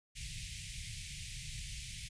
pink band-stop noise, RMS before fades -44 dBFS, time 0.15-2.09 s, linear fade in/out 20 ms, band 160 to 2100 Hz, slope 48 dB/octave, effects resampled to 22050 Hz

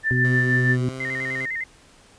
sine tone with tremolo, 1773 Hz, A6, 13 cents sharp, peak -17 dBFS, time 0.03-0.77 s, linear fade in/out 50 ms, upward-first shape triangle, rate 6.3 Hz, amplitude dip 60%
harmonic tone, 125.3 Hz, B2, 25 cents sharp, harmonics 1 / 2 / 3, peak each -20 / -26 / -30 dBFS, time 0.11-0.89 s, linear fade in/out 0 ms
15% pulse tone with pitch glide, 127.9 to 131.12 Hz, C3 to C3, -39 to +4 cents, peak -25 dBFS, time 0.24-1.46 s, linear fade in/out 10 ms, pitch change +43 cents, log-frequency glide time 0.79-0.95 s
sine tone with vibrato, 1954 Hz, B6, 19 cents flat, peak -25 dBFS, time 1-1.64 s, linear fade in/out 5 ms, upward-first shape square, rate 9.9 Hz, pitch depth 100 cents each way
effects pink hiss -52 dBFS RMS until 2.18 s + resampled to 22050 Hz

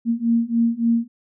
sine beating tone pair, 230.2 / 233.7 Hz, A#3 / A#3, -22 / +5 cents, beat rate 3.5 Hz, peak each -20 / -19 dBFS, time 0.05-1.08 s, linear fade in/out 50 ms, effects none

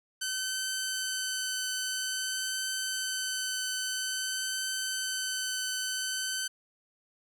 10% pulse tone with vibrato, 1526 Hz, G6, 47 cents flat, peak -22 dBFS, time 0.21-6.48 s, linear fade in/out 10 ms, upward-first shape triangle, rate 0.5 Hz, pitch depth 10 cents each way, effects none

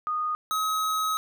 sine / square tone pair in turn, 1234 / 1273.8 Hz, D#6 / D#6, -15 / +40 cents, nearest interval minor second, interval 55 cents, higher second, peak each -25 dBFS, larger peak neither, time 0.07-0.35 / 0.51-1.17 s, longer second, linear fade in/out 0 ms, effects none

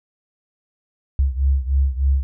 sine beating tone pair, 66.9 / 70.2 Hz, C2 / C#2, +39 / +22 cents, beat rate 3.3 Hz, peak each -17 / -20 dBFS, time 1.19-2.23 s, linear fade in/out 0 ms, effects none

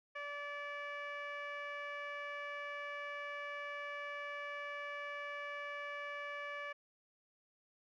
15% pulse tone with low-pass filter, 578 Hz, D5, 28 cents flat, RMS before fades -44 dBFS, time 0.15-6.73 s, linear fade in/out 10 ms, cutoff 2300 Hz, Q 1.8, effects none

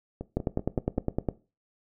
two click trains, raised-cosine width 2 ms, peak -21 / -12 dBFS, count 5 / 10, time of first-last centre 0.21-0.978 / 0.37-1.287 s, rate 5.21 / 9.81 Hz, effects noise-tail reverb RT60 0.3 s tail -18 dB re dry

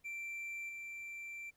triangle tone with level steps, 2349 Hz, D7, in tune, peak -39 / -42 dBFS, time 0.04-1.51 s, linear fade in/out 20 ms, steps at 0.69 s, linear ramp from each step 2 ms, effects pink hiss -75 dBFS RMS until 1.56 s

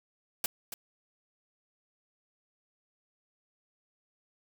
white noise with echo, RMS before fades -30 dBFS, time 0.44-0.46 s, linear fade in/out 2 ms, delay 280 ms, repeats 1, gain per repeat -10 dB, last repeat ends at 0.74 s, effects none

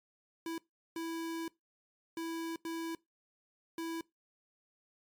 square tone bursts at uneven times, 329.6 Hz, E4, in tune, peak -37 dBFS, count 5, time 0.46-0.58 / 0.96-1.48 / 2.17-2.56 / 2.65-2.95 / 3.78-4.01 s, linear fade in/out 2 ms, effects noise-tail reverb RT60 0.2 s tail -22 dB re dry + MP3 96 kbps

